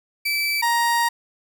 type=tone pair in turn; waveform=30% pulse; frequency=2316 / 939 Hz; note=D7 / A#5; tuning=-25 / +12 cents; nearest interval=octave + major third; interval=1563 cents; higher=first; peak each=-18 / -15 dBFS; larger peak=second; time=0.25-0.62 / 0.62-1.09 s; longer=second; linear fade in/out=10 ms; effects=none